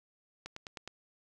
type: click train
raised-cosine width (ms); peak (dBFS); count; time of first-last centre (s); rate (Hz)
0.2; -25; 5; 0.46-0.876; 9.61
effects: 11-bit